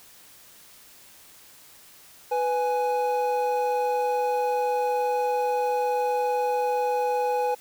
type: tone pair together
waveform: triangle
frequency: 496.1 / 833.8 Hz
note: B4 / G#5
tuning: +8 / +7 cents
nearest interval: major sixth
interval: 899 cents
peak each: -23 dBFS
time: 2.31-7.55 s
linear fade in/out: 10 ms
effects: white hiss -51 dBFS RMS until 7.6 s